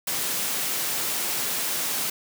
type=high-pass noise; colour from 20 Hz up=white; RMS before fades=-27 dBFS; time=0.07-2.1 s; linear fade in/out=5 ms; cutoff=120 Hz; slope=24 dB/octave; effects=none